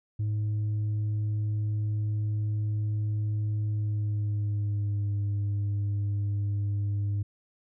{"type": "tone with pitch glide", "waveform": "sine", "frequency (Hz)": [105.9, 101.64], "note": ["G#2", "G#2"], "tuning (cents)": [34, -37], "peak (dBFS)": -23, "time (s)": [0.19, 7.23], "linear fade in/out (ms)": 10, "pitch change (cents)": -71, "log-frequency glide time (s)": [3.68, 5.14], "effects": ["tanh soft clip ceiling -25 dBFS"]}